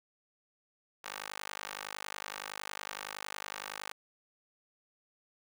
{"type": "tone with high-pass filter", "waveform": "15% pulse", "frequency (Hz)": 50.8, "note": "G#1", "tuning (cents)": -38, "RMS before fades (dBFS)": -43, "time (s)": [1.04, 3.92], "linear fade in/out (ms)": 5, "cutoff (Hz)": 1100, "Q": 0.95, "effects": []}